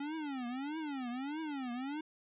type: tone with vibrato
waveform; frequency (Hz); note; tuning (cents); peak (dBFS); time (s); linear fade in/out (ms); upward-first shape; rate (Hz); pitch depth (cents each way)
square; 276.8; C#4; -2; -38; 0-2.01; 5; triangle; 1.6; 280
effects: resampled to 8000 Hz